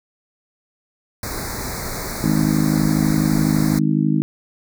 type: band-stop noise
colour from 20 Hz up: pink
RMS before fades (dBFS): -27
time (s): 1.23-3.79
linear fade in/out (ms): 2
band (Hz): 2300 to 3900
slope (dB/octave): 96
type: harmonic tone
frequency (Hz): 52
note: G#1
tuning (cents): +3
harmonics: 3 / 4 / 5 / 6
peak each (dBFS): -19 / -20 / -21 / -22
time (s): 2.24-4.22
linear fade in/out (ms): 0
effects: none